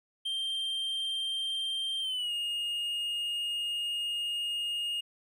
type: tone with pitch glide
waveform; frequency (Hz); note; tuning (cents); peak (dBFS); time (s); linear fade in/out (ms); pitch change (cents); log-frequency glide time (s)
triangle; 3161 to 2849; G7 to F7; +14 to +34; -29; 0.25-5.01; 10; -180; 2.01-2.32
effects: none